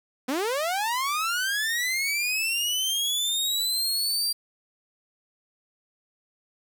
sawtooth linear sweep, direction up, 240.8 to 4748 Hz, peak -21 dBFS, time 0.28-4.33 s, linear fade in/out 10 ms, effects 8-bit

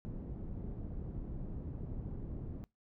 pink low-pass noise, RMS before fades -42 dBFS, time 0.05-2.64 s, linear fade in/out 0 ms, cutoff 270 Hz, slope 12 dB/octave, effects noise-tail reverb RT60 0.2 s tail -23 dB re dry

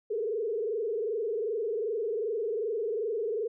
sine tone with frequency modulation, 440 Hz, A4, in tune, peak -28 dBFS, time 0.1-3.48 s, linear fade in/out 10 ms, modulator 22.6 Hz, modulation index 1.6, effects none

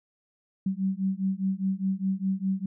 sine beating tone pair, 189.2 / 194.1 Hz, F#3 / G3, +39 / -17 cents, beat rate 4.9 Hz, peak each -28 dBFS, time 0.66-2.66 s, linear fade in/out 5 ms, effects none

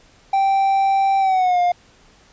triangle tone with pitch glide, 781 to 708 Hz, G5 to F5, -7 to +23 cents, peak -12 dBFS, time 0.33-1.72 s, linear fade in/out 5 ms, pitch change -170 cents, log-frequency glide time 1.19-1.6 s, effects pink hiss -52 dBFS RMS until 2.32 s + resampled to 16000 Hz

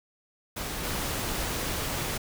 pink noise with level steps, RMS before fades -34 / -31 dBFS, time 0.56-2.18 s, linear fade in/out 10 ms, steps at 0.83 s, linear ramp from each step 20 ms, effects none

